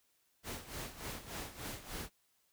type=noise with tremolo; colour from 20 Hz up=pink; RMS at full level=-42 dBFS; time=0.43-2.1 s; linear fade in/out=50 ms; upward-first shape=sine; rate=3.4 Hz; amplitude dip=75%; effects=white hiss -75 dBFS RMS until 2.52 s